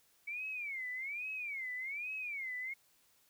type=tone with vibrato; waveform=sine; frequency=2258 Hz; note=C#7; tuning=31 cents sharp; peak=-38 dBFS; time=0.27-2.74 s; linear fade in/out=10 ms; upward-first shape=sine; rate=1.2 Hz; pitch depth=220 cents each way; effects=white hiss -70 dBFS RMS until 3.29 s